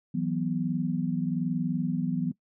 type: chord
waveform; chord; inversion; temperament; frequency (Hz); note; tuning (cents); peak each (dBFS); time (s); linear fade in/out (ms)
sine; E suspended second; none; equal with one note detuned; 163.96 / 185 / 246.9; E3 / F#3 / B3; -9 / 0 / 0; -30; 0.14-2.32; 10
effects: noise-tail reverb RT60 0.1 s tail -20 dB re dry